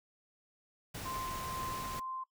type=noise; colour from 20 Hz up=pink; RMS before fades=-43 dBFS; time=0.94-2 s; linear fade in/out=10 ms
type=tone with tremolo; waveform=sine; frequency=1043 Hz; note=C6; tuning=6 cents flat; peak=-38 dBFS; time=1.05-2.24 s; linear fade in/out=10 ms; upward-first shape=sine; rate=2.1 Hz; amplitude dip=30%
effects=noise-tail reverb RT60 0.1 s tail -18 dB re dry